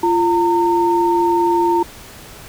sine tone pair together, 345 / 914.1 Hz, F4 / A#5, -21 / -34 cents, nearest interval octave + perfect fourth, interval 1687 cents, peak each -15 dBFS, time 0.03-1.83 s, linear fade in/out 5 ms, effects pink hiss -38 dBFS RMS until 2.48 s

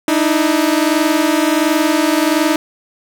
sawtooth tone pair together, 300.3 / 321.7 Hz, D4 / E4, +39 / -42 cents, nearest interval minor second, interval 119 cents, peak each -11 dBFS, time 0.08-2.56 s, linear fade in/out 2 ms, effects none

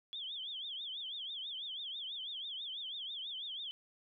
sine tone with vibrato, 3339 Hz, G#7, 9 cents sharp, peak -40 dBFS, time 0.13-3.71 s, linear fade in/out 0 ms, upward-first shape triangle, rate 6.1 Hz, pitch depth 200 cents each way, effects none

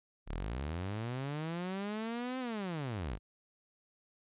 sawtooth linear two-way sweep, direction up then down, 30.87 to 261.6 to 40.2 Hz, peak -32 dBFS, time 0.26-3.19 s, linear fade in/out 50 ms, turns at 2.39 s, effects resampled to 8000 Hz

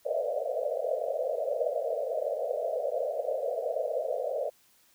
white band-pass noise, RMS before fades -31 dBFS, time 0.05-4.5 s, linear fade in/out 10 ms, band 470 to 670 Hz, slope 96 dB/octave, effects white hiss -64 dBFS RMS until 4.94 s

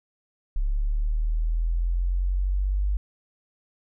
sine linear sweep, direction up, 34.55 to 50.1 Hz, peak -21 dBFS, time 0.56-2.97 s, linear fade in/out 0 ms, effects none

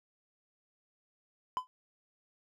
triangle tone with exponential decay, 1013 Hz, B5, 44 cents sharp, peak -24 dBFS, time 1.57-1.67 s, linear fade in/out 0 ms, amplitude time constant 21 ms, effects none

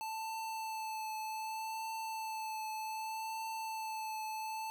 square tone with vibrato, 880 Hz, A5, in tune, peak -39 dBFS, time 0.01-4.7 s, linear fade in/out 0 ms, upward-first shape triangle, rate 0.65 Hz, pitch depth 22 cents each way, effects none

